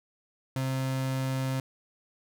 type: tone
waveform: 35% pulse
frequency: 132.1 Hz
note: C3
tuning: 17 cents sharp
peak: -26 dBFS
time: 0.56-1.6 s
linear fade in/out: 2 ms
effects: none